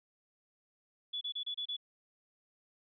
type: tone bursts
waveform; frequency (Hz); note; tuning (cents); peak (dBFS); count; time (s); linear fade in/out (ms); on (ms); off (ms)
sine; 3427; A7; -46; -35; 6; 1.13-1.767; 10; 82; 29
effects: none